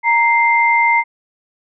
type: tone pair together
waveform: sine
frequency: 932.3 / 2093 Hz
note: A#5 / C7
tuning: 0 / 0 cents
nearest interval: octave + major second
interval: 1400 cents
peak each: -13 dBFS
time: 0.03-1.04 s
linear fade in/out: 50 ms
effects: none